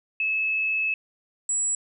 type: tone pair in turn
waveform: sine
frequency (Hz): 2597 / 7800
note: E7 / B8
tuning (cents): -26 / -23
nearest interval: octave + perfect fifth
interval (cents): 1903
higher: second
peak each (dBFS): -22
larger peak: neither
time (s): 0.2-0.94 / 1.49-1.75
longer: first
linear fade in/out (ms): 2
effects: none